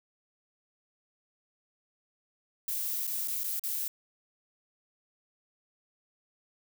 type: noise with dropouts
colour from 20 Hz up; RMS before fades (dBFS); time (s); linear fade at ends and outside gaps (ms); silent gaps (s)
violet; -33; 2.68-3.88; 2; 3.07-3.075 / 3.276-3.281 / 3.435-3.441 / 3.595-3.637
effects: none